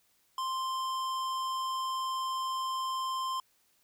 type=tone with hard clipping; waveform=sine; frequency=1046.5 Hz; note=C6; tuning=in tune; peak=-33 dBFS; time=0.38-3.4 s; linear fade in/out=2 ms; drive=15 dB; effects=white hiss -70 dBFS RMS until 3.83 s